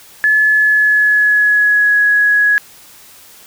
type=tone with pitch glide; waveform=sine; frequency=1718 to 1673.9 Hz; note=A6 to G#6; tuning=-42 to +13 cents; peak=-8 dBFS; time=0.24-2.58 s; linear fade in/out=0 ms; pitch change=-45 cents; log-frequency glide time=0.47-1.96 s; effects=white hiss -41 dBFS RMS until 3.46 s